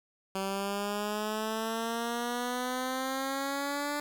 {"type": "exponential sweep", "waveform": "10% pulse", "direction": "up", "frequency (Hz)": [191.9, 293.7], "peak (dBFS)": -23, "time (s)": [0.35, 4], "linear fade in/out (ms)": 2, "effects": ["10-bit"]}